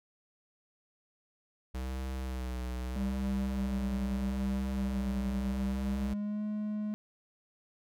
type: tone with vibrato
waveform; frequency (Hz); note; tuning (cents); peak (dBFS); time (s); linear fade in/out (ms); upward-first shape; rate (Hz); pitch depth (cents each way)
square; 63.8; C2; -43; -35; 1.74-6.14; 10; sine; 0.79; 41
type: tone with pitch glide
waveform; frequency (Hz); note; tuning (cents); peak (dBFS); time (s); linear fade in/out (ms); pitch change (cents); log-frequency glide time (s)
triangle; 198 to 211; G3 to G#3; +18 to +28; -30; 2.96-6.94; 0; +110; 5.72-6.43
effects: none